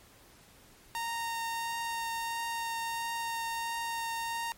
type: tone with vibrato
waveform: sawtooth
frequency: 923 Hz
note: A#5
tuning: 17 cents flat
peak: -29 dBFS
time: 0.95-4.52 s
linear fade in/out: 0 ms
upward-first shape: triangle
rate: 1.5 Hz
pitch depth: 9 cents each way
effects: pink hiss -58 dBFS RMS until 4.57 s + MP3 64 kbps